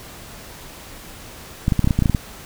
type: clicks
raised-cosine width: 5 ms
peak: -4 dBFS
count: 11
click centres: 1.681 / 1.722 / 1.793 / 1.844 / 1.874 / 1.908 / 1.99 / 2.023 / 2.058 / 2.097 / 2.148 s
effects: pink hiss -39 dBFS RMS until 2.45 s